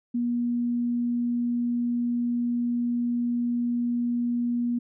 sine tone, 240 Hz, B3, 49 cents flat, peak -23 dBFS, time 0.14-4.79 s, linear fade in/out 10 ms, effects none

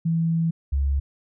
sine tone pair in turn, 164.81 / 69.21 Hz, E3 / C#2, 0 / -2 cents, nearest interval octave + minor third, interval 1502 cents, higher first, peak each -19 dBFS, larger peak neither, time 0.05-0.51 / 0.72-1 s, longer first, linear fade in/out 10 ms, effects none

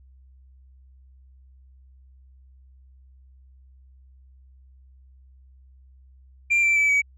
sine tone with pitch steps, 2376 / 2341 / 2306 / 2271 Hz, D7 / D7 / D7 / C#7, +20 / -6 / -32 / +41 cents, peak -14 dBFS, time 6.5-7.02 s, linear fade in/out 20 ms, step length 130 ms, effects tanh soft clip ceiling -16 dBFS + added 65 Hz sine -49 dBFS peak until 7.17 s

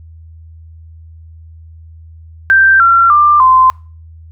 sine tone with pitch steps, 1568 / 1365 / 1188.3 / 1034.5 Hz, G6 / F6 / D6 / C6, 0 / -40 / +20 / -20 cents, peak -4 dBFS, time 2.5-3.7 s, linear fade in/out 0 ms, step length 300 ms, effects noise-tail reverb RT60 0.4 s tail -26 dB re dry + added 81 Hz sine -33 dBFS peak until 4.31 s

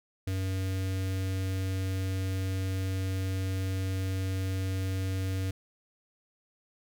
square tone with notch filter, 94.8 Hz, F#2, 43 cents sharp, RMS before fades -31 dBFS, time 0.27-5.51 s, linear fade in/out 5 ms, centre 940 Hz, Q 1, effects none

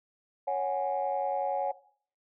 sine chord, C# suspended fourth, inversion none, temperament equal, 554.4 / 740 / 830.6 Hz, C#5 / F#5 / G#5, 0 / 0 / 0 cents, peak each -31 dBFS, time 0.47-1.72 s, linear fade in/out 10 ms, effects noise-tail reverb RT60 0.5 s tail -17 dB re dry + tanh soft clip ceiling -20 dBFS

